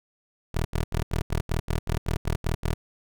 15% pulse tone bursts, 40 Hz, D#1, 49 cents sharp, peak -17 dBFS, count 12, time 0.54-2.74 s, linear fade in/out 10 ms, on 110 ms, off 80 ms, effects none

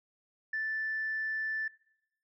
sine tone, 1760 Hz, A6, in tune, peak -30 dBFS, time 0.53-1.68 s, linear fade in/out 5 ms, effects noise-tail reverb RT60 0.8 s tail -22 dB re dry + tanh soft clip ceiling -26 dBFS

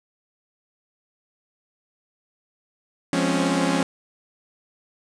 sawtooth chord, Db major seventh, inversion first, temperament equal with one note detuned, 174.61 / 207.7 / 259.4 / 277.2 Hz, F3 / Ab3 / C4 / Db4, 0 / 0 / -15 / 0 cents, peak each -21 / -25 / -23 / -19 dBFS, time 3.13-3.83 s, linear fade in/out 2 ms, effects resampled to 22050 Hz + 7-bit

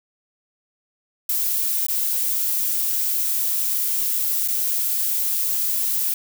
violet noise with dropouts, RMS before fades -22 dBFS, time 1.29-6.14 s, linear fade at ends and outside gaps 2 ms, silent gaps 1.867-1.884 / 4.477-4.484 s, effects none

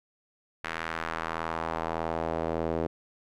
sawtooth tone with band-pass filter sweep, 81.7 Hz, E2, 15 cents flat, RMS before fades -32 dBFS, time 0.64-2.87 s, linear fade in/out 5 ms, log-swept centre 1800 to 460 Hz, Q 1.5, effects none

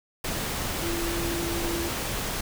sine tone in noise, 339.5 Hz, F4, 49 cents flat, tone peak -30 dBFS, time 0.82-1.89 s, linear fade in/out 5 ms, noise pink, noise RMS -30 dBFS, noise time 0.24-2.41 s, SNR -3 dB, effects none

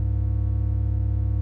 triangle tone pair together, 65.8 / 101.6 Hz, C2 / G#2, +10 / -38 cents, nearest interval minor sixth, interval 752 cents, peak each -21 dBFS, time 0-1.41 s, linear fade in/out 0 ms, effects none

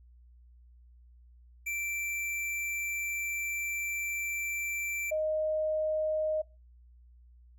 square / sine tone pair in turn, 2343 / 621.3 Hz, D7 / D#5, -5 / -3 cents, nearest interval octave + major seventh, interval 2298 cents, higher first, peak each -33 / -27 dBFS, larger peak second, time 1.66-5.11 / 5.11-6.42 s, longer first, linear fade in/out 10 ms, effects noise-tail reverb RT60 0.3 s tail -23 dB re dry + added 60 Hz sine -54 dBFS peak until 7.58 s

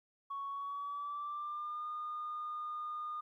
sine tone with pitch glide, 1112 to 1219.7 Hz, C#6 to D#6, +5 to -35 cents, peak -37 dBFS, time 0.3-3.21 s, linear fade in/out 10 ms, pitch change +160 cents, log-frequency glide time 0.49-1.87 s, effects tanh soft clip ceiling -34 dBFS + 13-bit

